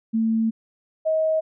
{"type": "tone pair in turn", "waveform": "sine", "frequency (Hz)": [223.9, 633.3], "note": ["A3", "D#5"], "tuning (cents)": [30, 30], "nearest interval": "octave + tritone", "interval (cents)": 1800, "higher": "second", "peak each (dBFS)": -18, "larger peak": "neither", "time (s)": [[0.13, 0.51], [1.05, 1.41]], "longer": "first", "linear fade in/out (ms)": 20, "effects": []}